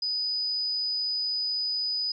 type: tone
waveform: sine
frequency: 4978 Hz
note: D#8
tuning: in tune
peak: -26 dBFS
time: 0.02-2.12 s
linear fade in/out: 5 ms
effects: none